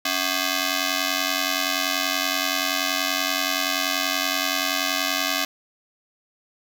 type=ring-modulated tone; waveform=5% pulse; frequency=464.5 Hz; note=A#4; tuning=6 cents flat; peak=-7 dBFS; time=0.05-5.45 s; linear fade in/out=5 ms; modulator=187 Hz; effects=none